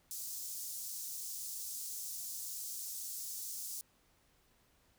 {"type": "high-pass noise", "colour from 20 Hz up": "pink", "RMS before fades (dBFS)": -43, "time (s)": [0.11, 3.81], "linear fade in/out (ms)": 0, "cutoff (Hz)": 5800, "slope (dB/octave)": 24, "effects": ["pink hiss -71 dBFS RMS until 4.98 s"]}